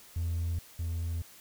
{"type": "tone pair in turn", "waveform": "triangle", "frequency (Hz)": [84.1, 83.68], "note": ["E2", "E2"], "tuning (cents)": [35, 27], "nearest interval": "unison", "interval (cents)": 8, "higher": "first", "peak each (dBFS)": [-26, -28], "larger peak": "first", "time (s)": [[0.16, 0.59], [0.79, 1.22]], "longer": "neither", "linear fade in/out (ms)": 5, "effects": ["tanh soft clip ceiling -24 dBFS", "white hiss -54 dBFS RMS until 1.4 s"]}